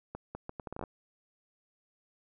accelerating click train, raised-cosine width 1 ms, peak -25 dBFS, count 11, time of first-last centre 0.15-0.838 s, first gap 200 ms, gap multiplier 0.72, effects none

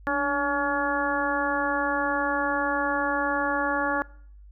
harmonic tone with a mistuned harmonic, 282.6 Hz, C#4, 34 cents sharp, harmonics 1 / 2 / 3 / 4 / 5 / 6, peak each -30 / -30 / -30 / -30 / -30 / -30 dBFS, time 0.07-4.02 s, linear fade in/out 0 ms, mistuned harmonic 1, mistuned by +55 cents, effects noise-tail reverb RT60 0.6 s tail -22 dB re dry + added 50 Hz sine -45 dBFS peak until 4.51 s

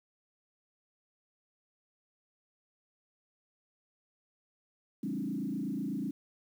sine tone with frequency modulation, 239.6 Hz, A#3, 48 cents sharp, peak -32 dBFS, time 5.03-6.11 s, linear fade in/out 5 ms, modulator 28.1 Hz, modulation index 2.3, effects 10-bit

